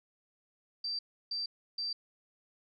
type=tone bursts; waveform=sine; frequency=4681 Hz; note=D8; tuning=7 cents flat; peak=-33 dBFS; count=3; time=0.84-1.93 s; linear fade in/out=5 ms; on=150 ms; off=320 ms; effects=none